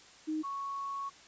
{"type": "tone pair in turn", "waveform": "sine", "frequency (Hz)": [311.1, 1108.6], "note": ["D#4", "C#6"], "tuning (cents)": [0, 0], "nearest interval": "octave + minor seventh", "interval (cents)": 2200, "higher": "second", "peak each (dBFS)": [-31, -35], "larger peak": "first", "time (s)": [[0.27, 0.43], [0.43, 1.1]], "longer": "second", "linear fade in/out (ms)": 20, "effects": ["white hiss -56 dBFS RMS until 1.27 s", "resampled to 16000 Hz"]}